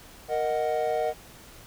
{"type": "chord", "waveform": "triangle", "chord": "D# minor", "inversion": "second", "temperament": "equal", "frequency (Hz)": [466.2, 622.3, 740], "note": ["A#4", "D#5", "F#5"], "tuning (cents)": [0, 0, 0], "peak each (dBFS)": [-27, -26, -27], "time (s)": [0.28, 1.14], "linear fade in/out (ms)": 50, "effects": ["pink hiss -49 dBFS RMS until 1.66 s"]}